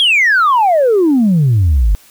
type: exponential sweep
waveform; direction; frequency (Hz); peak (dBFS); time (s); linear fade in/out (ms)
sine; down; 3372 to 46.12; -6; 0-1.95; 0
effects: tanh soft clip ceiling -5 dBFS + white hiss -45 dBFS RMS until 2.1 s